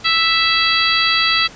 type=harmonic tone; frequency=659.3 Hz; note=E5; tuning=in tune; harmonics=2 / 3 / 4 / 5 / 6 / 7; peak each=-20 / -20 / -20 / -20 / -20 / -20 dBFS; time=0.04-1.48 s; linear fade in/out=20 ms; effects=pink hiss -39 dBFS RMS until 1.55 s + resampled to 16000 Hz

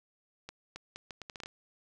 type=accelerating click train; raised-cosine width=0.2 ms; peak=-25 dBFS; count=10; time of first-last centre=0.49-1.459 s; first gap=270 ms; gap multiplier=0.74; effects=none

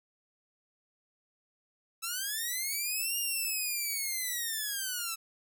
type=linear two-way sweep; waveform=5% pulse; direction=up then down; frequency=1304 to 2841 to 1304 Hz; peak=-22 dBFS; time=2.02-5.16 s; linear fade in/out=20 ms; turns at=3.18 s; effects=none

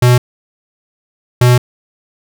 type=tone pair in turn; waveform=square; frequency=123.47 / 123.47 Hz; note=B2 / B2; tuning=0 / 0 cents; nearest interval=unison; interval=0 cents; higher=neither; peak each=-6 dBFS; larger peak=neither; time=0.02-0.18 / 1.41-1.58 s; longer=second; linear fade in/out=5 ms; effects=none

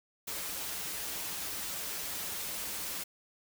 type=noise with comb filter; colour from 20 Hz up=white; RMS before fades=-38 dBFS; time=0.27-3.04 s; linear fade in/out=10 ms; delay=8.1 ms; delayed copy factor=-0.5; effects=none

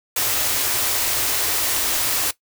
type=band-stop noise; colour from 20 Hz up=white; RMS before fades=-21 dBFS; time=0.16-2.31 s; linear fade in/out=5 ms; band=130 to 250 Hz; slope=96 dB/octave; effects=noise-tail reverb RT60 0.1 s tail -17 dB re dry

